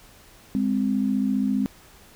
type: tone pair together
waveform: sine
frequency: 204.6 / 259.6 Hz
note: G#3 / C4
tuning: -26 / -13 cents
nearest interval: major third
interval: 413 cents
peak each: -23 dBFS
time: 0.55-1.66 s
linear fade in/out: 0 ms
effects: pink hiss -51 dBFS RMS until 2.15 s